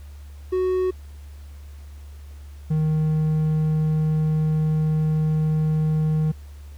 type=tone pair in turn; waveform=triangle; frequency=370 / 155.57 Hz; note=F#4 / D#3; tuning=0 / 0 cents; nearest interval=octave + minor third; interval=1500 cents; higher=first; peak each=-17 / -16 dBFS; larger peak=second; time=0.52-0.91 / 2.7-6.32 s; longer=second; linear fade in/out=10 ms; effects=added 72 Hz sine -37 dBFS peak until 6.77 s + pink hiss -55 dBFS RMS until 6.77 s